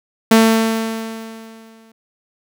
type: tone with exponential decay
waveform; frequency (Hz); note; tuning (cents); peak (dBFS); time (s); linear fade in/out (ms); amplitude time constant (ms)
sawtooth; 223.9; A3; +30; -3; 0.31-1.92; 5; 350
effects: none